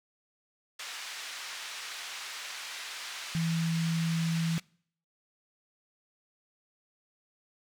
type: band-pass noise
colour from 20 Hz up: pink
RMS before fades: -41 dBFS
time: 0.79-4.6 s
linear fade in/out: 5 ms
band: 1600 to 6400 Hz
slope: 12 dB/octave
type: tone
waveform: sine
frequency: 164.81 Hz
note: E3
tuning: in tune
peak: -27 dBFS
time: 3.35-4.58 s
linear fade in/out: 0 ms
effects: noise-tail reverb RT60 0.6 s tail -25 dB re dry